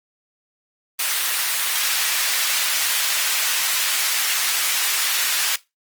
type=high-pass noise; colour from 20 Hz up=pink; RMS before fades=-21 dBFS; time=0.99-5.56 s; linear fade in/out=5 ms; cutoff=1800 Hz; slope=12 dB/octave; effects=noise-tail reverb RT60 0.2 s tail -19 dB re dry + Opus 24 kbps